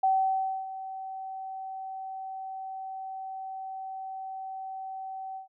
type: tone with ADSR envelope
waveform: sine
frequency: 765 Hz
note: G5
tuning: 42 cents flat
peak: -20 dBFS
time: 0.03-5.48 s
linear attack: 8 ms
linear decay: 620 ms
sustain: -15 dB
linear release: 120 ms
effects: none